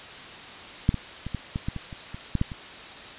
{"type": "clicks", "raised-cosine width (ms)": 5, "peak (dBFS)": [-6, -15, -20, -16, -15, -15, -20, -26, -24, -11, -10, -23], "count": 12, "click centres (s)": [0.891, 0.943, 1.266, 1.347, 1.559, 1.685, 1.763, 1.928, 2.145, 2.353, 2.414, 2.518], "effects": ["white hiss -41 dBFS RMS until 3.18 s", "resampled to 8000 Hz"]}